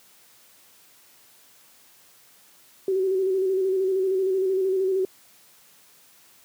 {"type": "tone with vibrato", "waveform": "sine", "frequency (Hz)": 379.7, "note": "F#4", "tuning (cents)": 45, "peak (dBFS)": -20, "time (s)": [2.88, 5.05], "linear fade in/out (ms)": 2, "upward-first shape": "square", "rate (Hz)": 13, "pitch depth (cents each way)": 32, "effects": ["white hiss -55 dBFS RMS until 6.44 s", "high-pass 100 Hz 12 dB/octave"]}